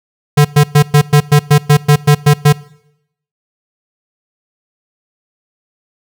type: tone bursts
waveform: square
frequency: 146.8 Hz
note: D3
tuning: in tune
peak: -4 dBFS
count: 12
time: 0.37-2.528 s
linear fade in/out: 10 ms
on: 79 ms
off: 110 ms
effects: noise-tail reverb RT60 0.8 s tail -22 dB re dry